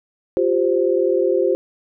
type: chord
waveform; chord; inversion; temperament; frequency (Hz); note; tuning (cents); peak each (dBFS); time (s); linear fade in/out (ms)
sine; F suspended second; none; equal with one note detuned; 352.3 / 392 / 523.3; F4 / G4 / C5; +15 / 0 / 0; -19; 0.37-1.55; 0
effects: none